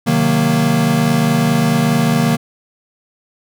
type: chord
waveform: square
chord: C half-diminished seventh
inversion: none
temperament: equal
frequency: 130.81 / 155.56 / 185 / 233.1 Hz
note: C3 / Eb3 / Gb3 / Bb3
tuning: 0 / 0 / 0 / 0 cents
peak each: -22 / -17 / -21 / -16 dBFS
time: 0.06-2.37 s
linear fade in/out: 20 ms
effects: none